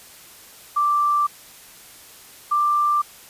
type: tone pair in turn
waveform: sine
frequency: 1174.7 / 1182.2 Hz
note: D6 / D6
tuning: 0 / +11 cents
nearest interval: unison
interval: 11 cents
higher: second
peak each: -16 dBFS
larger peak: neither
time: 0.76-1.27 / 2.51-3.02 s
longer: neither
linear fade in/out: 10 ms
effects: white hiss -45 dBFS RMS until 3.29 s + resampled to 32000 Hz